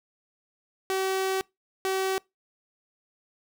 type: tone bursts at uneven times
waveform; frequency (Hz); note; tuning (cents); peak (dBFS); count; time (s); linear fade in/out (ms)
sawtooth; 381.5; G4; -47; -21; 2; 0.9-1.41 / 1.85-2.18; 0
effects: noise-tail reverb RT60 0.2 s tail -25 dB re dry